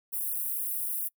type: high-pass noise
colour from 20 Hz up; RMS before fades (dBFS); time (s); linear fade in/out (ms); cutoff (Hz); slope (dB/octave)
white; -32; 0.12-1.09; 20; 9700; 48
effects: noise-tail reverb RT60 0.1 s tail -26 dB re dry